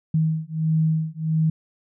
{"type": "beating tone pair", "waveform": "sine", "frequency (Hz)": [158, 159.5], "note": ["D#3", "D#3"], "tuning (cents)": [27, 43], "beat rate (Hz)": 1.5, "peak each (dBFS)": -22, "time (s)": [0.14, 1.5], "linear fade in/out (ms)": 5, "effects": []}